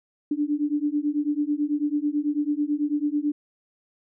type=beating tone pair; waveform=sine; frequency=290 / 299.1 Hz; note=D4 / D4; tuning=-22 / +32 cents; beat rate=9.1 Hz; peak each=-25 dBFS; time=0.31-3.32 s; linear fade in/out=5 ms; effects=none